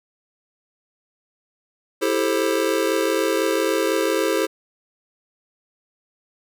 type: chord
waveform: square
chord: A minor seventh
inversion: second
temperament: just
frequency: 330 / 396 / 440 / 528 Hz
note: E4 / G4 / A4 / C5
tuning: +2 / +18 / 0 / +16 cents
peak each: -25 dBFS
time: 2.01-4.47 s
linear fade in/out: 20 ms
effects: none